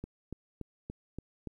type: click train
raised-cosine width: 3 ms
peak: -26 dBFS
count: 6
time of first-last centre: 0.04-1.473 s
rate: 3.49 Hz
effects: 11-bit